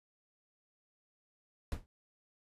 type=noise with exponential decay; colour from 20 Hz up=brown; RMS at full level=-30 dBFS; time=1.72-1.86 s; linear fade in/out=0 ms; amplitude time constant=29 ms; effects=resampled to 32000 Hz